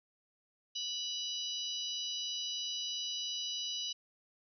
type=harmonic tone; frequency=983 Hz; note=B5; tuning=8 cents flat; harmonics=3 / 4 / 5 / 6; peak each=-39 / -41 / -43 / -45 dBFS; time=0.75-3.93 s; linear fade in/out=10 ms; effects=none